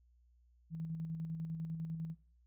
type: tone with tremolo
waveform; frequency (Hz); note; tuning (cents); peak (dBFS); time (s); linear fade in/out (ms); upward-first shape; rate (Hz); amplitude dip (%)
sine; 162.4; E3; -26; -37; 0.7-2.15; 50; square; 10; 40
effects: noise-tail reverb RT60 0.5 s tail -19 dB re dry + added 60 Hz sine -65 dBFS peak until 2.46 s